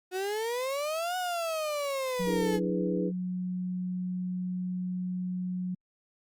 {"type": "exponential two-way sweep", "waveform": "35% pulse", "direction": "up then down", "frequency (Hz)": [362.7, 740, 422.4], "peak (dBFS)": -28, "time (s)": [0.11, 2.6], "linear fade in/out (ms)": 50, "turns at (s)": 1.17}
{"type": "tone", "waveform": "sine", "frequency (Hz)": 182, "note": "F#3", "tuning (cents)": -28, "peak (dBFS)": -30, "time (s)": [2.19, 5.75], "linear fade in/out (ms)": 10}
{"type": "chord", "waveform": "sine", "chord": "E dominant seventh", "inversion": "third", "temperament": "equal", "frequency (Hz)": [293.7, 329.6, 415.3, 493.9], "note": ["D4", "E4", "G#4", "B4"], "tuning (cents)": [0, 0, 0, 0], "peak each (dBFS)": -34, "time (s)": [2.25, 3.12], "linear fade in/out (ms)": 50}
{"effects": ["Opus 48 kbps"]}